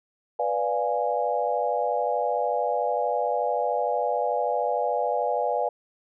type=chord; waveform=sine; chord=B diminished seventh; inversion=none; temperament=equal; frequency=493.9 / 587.3 / 698.5 / 830.6 Hz; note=B4 / D5 / F5 / Ab5; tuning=0 / 0 / 0 / 0 cents; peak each=-28 dBFS; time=0.39-5.69 s; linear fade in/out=5 ms; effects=none